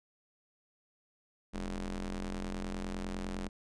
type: ring-modulated tone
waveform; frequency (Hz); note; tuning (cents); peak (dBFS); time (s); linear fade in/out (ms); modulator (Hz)
sawtooth; 90.1; F#2; -45; -29; 1.53-3.49; 20; 115
effects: resampled to 22050 Hz